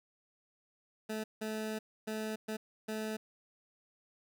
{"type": "tone bursts at uneven times", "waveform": "20% pulse", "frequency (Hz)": 217.3, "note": "A3", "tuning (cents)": -21, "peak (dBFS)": -31, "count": 5, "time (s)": [[1.09, 1.24], [1.41, 1.79], [2.07, 2.36], [2.48, 2.57], [2.88, 3.17]], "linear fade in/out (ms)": 10, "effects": []}